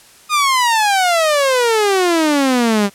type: exponential sweep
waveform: sawtooth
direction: down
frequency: 1244.5 to 195.7 Hz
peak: -8 dBFS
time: 0.29-2.9 s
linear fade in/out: 50 ms
effects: white hiss -45 dBFS RMS until 2.94 s + low-pass 11000 Hz 12 dB/octave